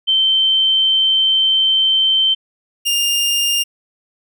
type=tone pair in turn; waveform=sine / sawtooth; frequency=3106 / 2809 Hz; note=G7 / F7; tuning=-17 / +9 cents; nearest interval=major second; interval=174 cents; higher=first; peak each=-11 dBFS; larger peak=neither; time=0.07-2.35 / 2.85-3.64 s; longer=first; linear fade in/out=20 ms; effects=none